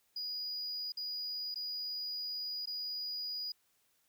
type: tone with dropouts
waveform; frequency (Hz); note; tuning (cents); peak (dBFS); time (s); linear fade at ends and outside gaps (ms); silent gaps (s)
sine; 4909; D#8; -24; -34; 0.16-3.52; 5; 0.921-0.971 / 1.544-1.557 / 2.657-2.672
effects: tanh soft clip ceiling -36 dBFS + white hiss -74 dBFS RMS until 4.08 s